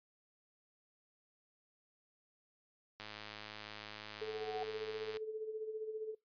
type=click train; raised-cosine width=0.2 ms; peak=-29 dBFS; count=231; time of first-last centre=3-5.17 s; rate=106 Hz
type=tone with exponential growth; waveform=sine; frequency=742 Hz; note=F#5; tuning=5 cents sharp; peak=-37 dBFS; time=3.89-4.63 s; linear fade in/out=2 ms; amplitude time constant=160 ms
type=tone with tremolo; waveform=sine; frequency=435.7 Hz; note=A4; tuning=17 cents flat; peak=-37 dBFS; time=4.21-6.15 s; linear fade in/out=10 ms; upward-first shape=sine; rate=15 Hz; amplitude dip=60%
effects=noise-tail reverb RT60 0.2 s tail -25 dB re dry + resampled to 11025 Hz